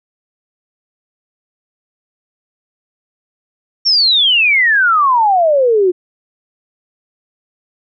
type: exponential sweep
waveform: sine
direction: down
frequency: 5588 to 349.6 Hz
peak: -8 dBFS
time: 3.85-5.92 s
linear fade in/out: 20 ms
effects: none